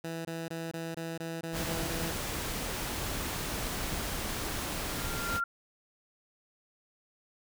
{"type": "tone bursts", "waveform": "15% pulse", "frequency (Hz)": 164.81, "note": "E3", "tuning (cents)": 0, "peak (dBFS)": -29, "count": 9, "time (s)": [0.04, 2.106], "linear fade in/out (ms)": 5, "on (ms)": 210, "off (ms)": 22}
{"type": "noise", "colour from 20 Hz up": "pink", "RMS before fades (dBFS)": -35, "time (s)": [1.52, 5.41], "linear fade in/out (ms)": 50}
{"type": "tone with exponential growth", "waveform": "sine", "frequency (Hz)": 1387, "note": "F6", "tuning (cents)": -12, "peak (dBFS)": -27, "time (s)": [4.61, 5.44], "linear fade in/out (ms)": 5, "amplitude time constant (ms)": 180}
{"effects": []}